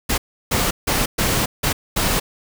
pink noise bursts at uneven times, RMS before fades -19 dBFS, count 6, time 0.09-0.18 / 0.51-0.71 / 0.87-1.06 / 1.18-1.46 / 1.63-1.73 / 1.96-2.2 s, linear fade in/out 10 ms, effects none

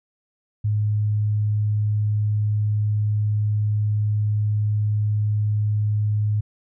sine tone, 105.4 Hz, G#2, 26 cents sharp, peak -18 dBFS, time 0.64-6.41 s, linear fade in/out 10 ms, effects none

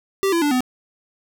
square tone with pitch steps, 390 / 337.6 / 292.2 / 252.9 Hz, G4 / E4 / D4 / B3, -9 / +41 / -9 / +41 cents, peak -17 dBFS, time 0.23-0.606 s, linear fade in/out 0 ms, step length 94 ms, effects none

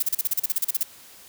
violet noise bursts, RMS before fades -22 dBFS, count 14, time 0-0.832 s, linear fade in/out 5 ms, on 26 ms, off 36 ms, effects white hiss -48 dBFS RMS until 1.28 s

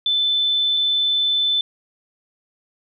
sine tone pair in turn, 3520 / 3520 Hz, A7 / A7, 0 / 0 cents, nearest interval unison, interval 0 cents, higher neither, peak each -16 dBFS, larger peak neither, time 0.06-0.77 / 0.77-1.61 s, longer second, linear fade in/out 2 ms, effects none

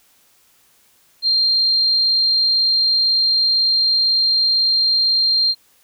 sine tone, 4186 Hz, C8, in tune, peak -13 dBFS, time 1.22-5.55 s, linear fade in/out 50 ms, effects white hiss -56 dBFS RMS until 5.83 s

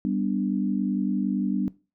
sine chord, G major, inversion none, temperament equal, 196 / 246.9 / 293.7 Hz, G3 / B3 / D4, 0 / 0 / 0 cents, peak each -26 / -28 / -28 dBFS, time 0.05-1.68 s, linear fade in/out 0 ms, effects noise-tail reverb RT60 0.3 s tail -19 dB re dry

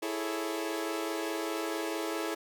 sawtooth chord, A major seventh, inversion second, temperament equal, 329.6 / 415.3 / 440 / 554.4 Hz, E4 / G#4 / A4 / C#5, 0 / 0 / 0 / 0 cents, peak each -31 / -35 / -35 / -37 dBFS, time 0.02-2.35 s, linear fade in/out 10 ms, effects none

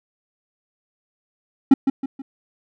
triangle tone with echo, 270.3 Hz, C#4, 44 cents flat, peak -4 dBFS, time 1.71-1.74 s, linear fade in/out 5 ms, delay 160 ms, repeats 3, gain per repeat -8 dB, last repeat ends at 2.22 s, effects none

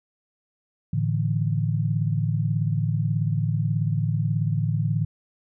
sine chord, A suspended fourth, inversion none, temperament just, 110 / 146.67 / 165 Hz, A2 / D3 / E3, 0 / -2 / +2 cents, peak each -24 / -25 / -27 dBFS, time 0.93-5.05 s, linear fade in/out 5 ms, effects none

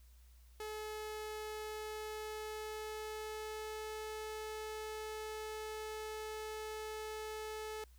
sawtooth tone with pitch glide, 428.9 to 432.4 Hz, A4 to A4, -44 to -30 cents, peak -38 dBFS, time 0.6-7.84 s, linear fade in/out 2 ms, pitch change +14 cents, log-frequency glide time 1.47-3.98 s, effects added 60 Hz sine -58 dBFS peak until 7.98 s + white hiss -71 dBFS RMS until 7.98 s

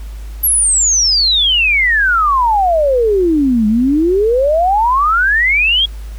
sine exponential two-way sweep, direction down then up, 11840 to 207.7 to 3361 Hz, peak -9 dBFS, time 0.43-5.86 s, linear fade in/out 10 ms, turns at 3.67 s, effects added 52 Hz sine -24 dBFS peak until 6.18 s + pink hiss -43 dBFS RMS until 6.18 s

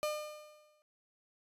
35% pulse tone with exponential decay, 604 Hz, D5, 48 cents sharp, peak -29 dBFS, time 0.03-0.82 s, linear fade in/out 0 ms, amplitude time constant 170 ms, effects resampled to 32000 Hz

